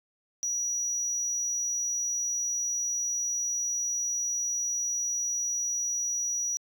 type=tone; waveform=sine; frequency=5820 Hz; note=F#8; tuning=29 cents flat; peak=-25 dBFS; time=0.43-6.57 s; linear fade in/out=0 ms; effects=tanh soft clip ceiling -26 dBFS